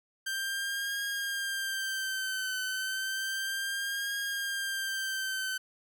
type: tone with vibrato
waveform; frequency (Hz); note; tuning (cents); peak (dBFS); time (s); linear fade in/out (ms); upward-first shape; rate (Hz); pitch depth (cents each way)
sawtooth; 1572; G6; +4; -28; 0.26-5.58; 10; triangle; 0.32; 62
effects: none